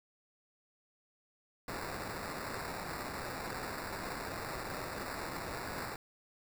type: noise with sample-and-hold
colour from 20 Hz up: violet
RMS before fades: -41 dBFS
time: 1.68-5.96 s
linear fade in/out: 2 ms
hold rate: 3150 Hz
effects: none